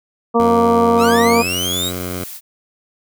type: harmonic tone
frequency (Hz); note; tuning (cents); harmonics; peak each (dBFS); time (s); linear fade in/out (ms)
233.1; A#3; 0; 1 / 2 / 3 / 4 / 5; -16 / -14 / -19 / -20 / -19; 0.34-1.43; 20
type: tone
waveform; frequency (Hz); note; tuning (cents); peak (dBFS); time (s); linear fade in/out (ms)
10% pulse; 90; F#2; -47; -15; 0.4-2.24; 0
type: linear sweep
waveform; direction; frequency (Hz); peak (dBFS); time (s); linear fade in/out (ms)
sawtooth; up; 1182 to 3905; -16; 0.97-1.92; 50
type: noise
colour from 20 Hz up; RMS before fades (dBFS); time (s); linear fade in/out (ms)
blue; -32; 1.47-2.41; 50
effects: none